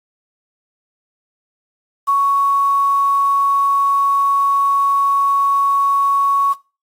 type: tone with quantisation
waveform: sine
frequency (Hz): 1113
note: C#6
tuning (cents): +7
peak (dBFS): -11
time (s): 2.07-6.54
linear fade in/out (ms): 20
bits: 6
effects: noise-tail reverb RT60 0.3 s tail -19 dB re dry + AAC 48 kbps